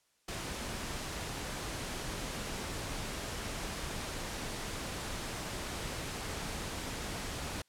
pink noise, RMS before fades -39 dBFS, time 0.28-7.62 s, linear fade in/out 5 ms, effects white hiss -73 dBFS RMS until 7.68 s + low-pass 10000 Hz 12 dB/octave

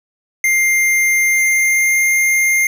square tone with pitch glide, 2100 to 2113 Hz, C7 to C7, +6 to +16 cents, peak -12 dBFS, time 0.44-2.67 s, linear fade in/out 2 ms, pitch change +10 cents, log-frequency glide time 1.31-2.02 s, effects none

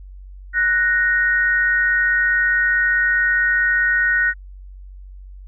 sine tone pair together, 1480 / 1864.7 Hz, F#6 / A#6, 0 / 0 cents, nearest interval major third, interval 400 cents, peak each -17 dBFS, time 0.53-4.34 s, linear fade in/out 50 ms, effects added 47 Hz sine -35 dBFS peak until 5.47 s

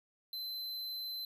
square tone, 4063 Hz, B7, 48 cents sharp, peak -39 dBFS, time 0.33-1.25 s, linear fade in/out 2 ms, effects 12-bit

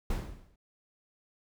brown noise with exponential decay, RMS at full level -27 dBFS, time 0.1-0.56 s, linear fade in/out 5 ms, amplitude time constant 100 ms, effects none

